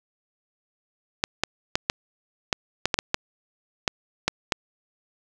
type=clicks; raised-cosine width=0.2 ms; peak=-3 dBFS; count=12; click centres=1.239 / 1.436 / 1.755 / 1.899 / 2.528 / 2.856 / 2.942 / 2.989 / 3.144 / 3.878 / 4.28 / 4.522 s; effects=none